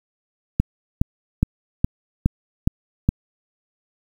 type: click train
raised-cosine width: 5 ms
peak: -3 dBFS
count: 7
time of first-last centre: 0.6-3.09 s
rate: 2.41 Hz
effects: 7-bit